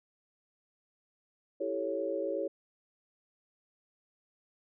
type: chord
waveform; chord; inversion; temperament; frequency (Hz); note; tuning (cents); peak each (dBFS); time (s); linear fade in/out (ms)
sine; A dominant seventh; second; equal; 329.6 / 392 / 440 / 554.4; E4 / G4 / A4 / C#5; 0 / 0 / 0 / 0; -38 / -37 / -38 / -34; 1.6-2.48; 10
effects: none